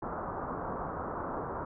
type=low-pass noise; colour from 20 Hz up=white; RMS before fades=-37 dBFS; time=0.02-1.65 s; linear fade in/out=5 ms; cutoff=1300 Hz; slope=48 dB/octave; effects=none